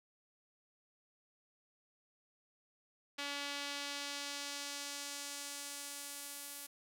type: tone with band-pass filter sweep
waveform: sawtooth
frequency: 284.7 Hz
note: C#4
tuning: 46 cents sharp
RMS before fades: -44 dBFS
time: 3.18-6.67 s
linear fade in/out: 10 ms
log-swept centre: 3300 to 12000 Hz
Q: 0.97
effects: none